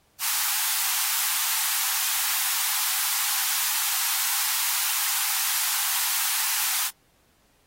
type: high-pass noise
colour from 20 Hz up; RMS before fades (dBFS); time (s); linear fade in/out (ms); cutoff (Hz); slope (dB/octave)
white; -25; 0.19-6.91; 50; 760; 96
effects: pink hiss -64 dBFS RMS until 7.66 s + AAC 48 kbps